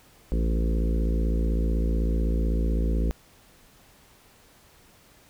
harmonic tone with a mistuned harmonic, 55.9 Hz, A1, 28 cents sharp, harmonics 1 / 3 / 4 / 5 / 6 / 7 / 8 / 9, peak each -22 / -32 / -34 / -36 / -38 / -39 / -40 / -41 dBFS, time 0.32-3.11 s, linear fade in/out 0 ms, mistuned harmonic 9, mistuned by +22 cents, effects pink hiss -56 dBFS RMS until 5.29 s

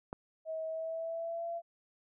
click, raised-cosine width 1 ms, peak -25 dBFS, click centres 0.129 s
sine tone with pitch glide, 640 to 678.1 Hz, D#5 to E5, +49 to +49 cents, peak -35 dBFS, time 0.45-1.62 s, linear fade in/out 50 ms, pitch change +100 cents, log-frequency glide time 0.66-1.5 s
effects none

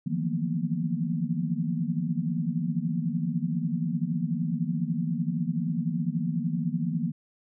sine tone cluster, 154.9 / 168.5 / 178.8 / 226.1 / 241.2 Hz, D#3 / E3 / F3 / A3 / B3, -7 / +38 / +41 / +47 / -41 cents, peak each -32 / -30 / -32 / -34 / -33 dBFS, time 0.06-7.12 s, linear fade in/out 10 ms, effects none

